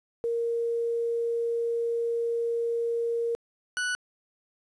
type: tone pair in turn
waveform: sine / 40% pulse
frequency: 466.2 / 1480.1 Hz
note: A#4 / F#6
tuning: 0 / 0 cents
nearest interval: octave + minor sixth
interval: 2000 cents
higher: second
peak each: -25 / -26 dBFS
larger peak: first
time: 0.24-3.35 / 3.77-3.95 s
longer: first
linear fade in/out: 0 ms
effects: resampled to 24000 Hz + 10-bit